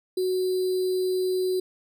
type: tone with sample-and-hold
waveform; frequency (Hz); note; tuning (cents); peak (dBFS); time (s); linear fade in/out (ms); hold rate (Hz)
sine; 370; F#4; 0; -22; 0.17-1.6; 5; 4410
effects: none